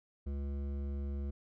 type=tone with hard clipping; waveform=triangle; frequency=70.1 Hz; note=C#2; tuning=20 cents sharp; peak=-37 dBFS; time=0.26-1.31 s; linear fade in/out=10 ms; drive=16 dB; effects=none